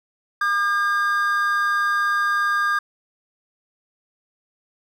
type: tone pair together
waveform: triangle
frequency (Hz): 1207.1 / 1616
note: D6 / G#6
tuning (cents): +47 / -48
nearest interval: perfect fourth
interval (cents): 505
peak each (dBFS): -19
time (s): 0.41-2.79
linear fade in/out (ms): 5
effects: none